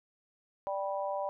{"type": "chord", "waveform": "sine", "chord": "G major", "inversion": "second", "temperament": "just", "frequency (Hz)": [588, 784, 980], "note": ["D5", "G5", "B5"], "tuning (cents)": [2, 0, -14], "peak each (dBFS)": [-34, -37, -38], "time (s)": [0.67, 1.29], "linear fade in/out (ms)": 0, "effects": []}